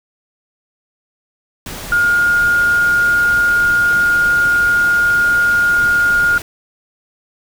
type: tone in noise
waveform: sine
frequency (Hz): 1421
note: F6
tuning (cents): +30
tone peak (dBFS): -10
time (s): 1.92-6.38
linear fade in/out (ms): 2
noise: pink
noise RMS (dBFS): -28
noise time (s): 1.66-6.42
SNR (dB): +15
effects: none